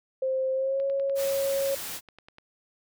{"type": "tone with pitch glide", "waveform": "sine", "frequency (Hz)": [525, 549.5], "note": ["C5", "C#5"], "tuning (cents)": [6, -15], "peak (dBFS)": -24, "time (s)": [0.22, 1.75], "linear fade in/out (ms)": 5, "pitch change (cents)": 79, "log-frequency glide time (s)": [0.53, 0.84]}
{"type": "click train", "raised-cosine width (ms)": 0.3, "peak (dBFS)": -32, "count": 17, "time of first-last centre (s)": [0.8, 2.384], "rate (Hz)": 10.1}
{"type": "noise", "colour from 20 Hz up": "white", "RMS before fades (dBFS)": -36, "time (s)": [1.15, 2.01], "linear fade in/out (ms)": 50}
{"effects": []}